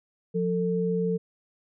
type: tone pair together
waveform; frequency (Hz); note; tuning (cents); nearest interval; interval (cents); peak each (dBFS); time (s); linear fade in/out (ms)
sine; 177.34 / 446.6; F3 / A4; +27 / +26; octave + major third; 1599; -26; 0.34-1.18; 20
effects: none